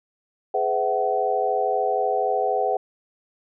sine tone cluster, 421.1 / 505 / 662 / 755 Hz, G#4 / B4 / E5 / F#5, +24 / +39 / +7 / +35 cents, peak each -26 / -26 / -27 / -23 dBFS, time 0.54-2.77 s, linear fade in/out 5 ms, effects none

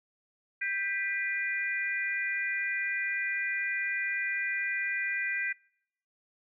sine tone cluster, 1576 / 1975 / 2414 Hz, G6 / B6 / D7, +9 / 0 / +47 cents, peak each -34 / -32 / -35 dBFS, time 0.61-5.53 s, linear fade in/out 10 ms, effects noise-tail reverb RT60 0.7 s tail -26 dB re dry

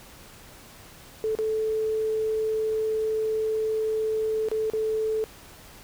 sine tone with dropouts, 437.2 Hz, A4, 11 cents flat, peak -23 dBFS, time 1.24-5.24 s, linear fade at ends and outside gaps 0 ms, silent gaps 1.351-1.388 / 4.486-4.515 / 4.7-4.735 s, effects pink hiss -48 dBFS RMS until 5.83 s

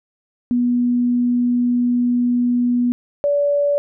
sine tone pair in turn, 243.7 / 575.3 Hz, B3 / D5, -23 / -36 cents, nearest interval octave + minor third, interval 1487 cents, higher second, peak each -14 dBFS, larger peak neither, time 0.51-2.92 / 3.24-3.78 s, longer first, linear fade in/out 0 ms, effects none

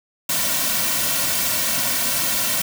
white noise with comb filter, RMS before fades -21 dBFS, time 0.29-2.62 s, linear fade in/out 5 ms, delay 2.4 ms, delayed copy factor -0.7, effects none

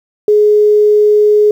sine tone, 420 Hz, G#4, 19 cents sharp, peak -5 dBFS, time 0.28-1.51 s, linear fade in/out 2 ms, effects 7-bit

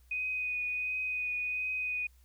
sine tone with vibrato, 2491 Hz, D#7, 1 cent sharp, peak -31 dBFS, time 0.11-2.07 s, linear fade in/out 5 ms, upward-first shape triangle, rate 1.4 Hz, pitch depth 18 cents each way, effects added 62 Hz sine -58 dBFS peak until 2.24 s + white hiss -70 dBFS RMS until 2.24 s

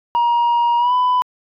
sine tone with pitch glide, 948 to 997.4 Hz, A#5 to B5, +29 to +17 cents, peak -10 dBFS, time 0.15-1.22 s, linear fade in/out 0 ms, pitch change +88 cents, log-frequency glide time 0.78-0.93 s, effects tanh soft clip ceiling -12 dBFS

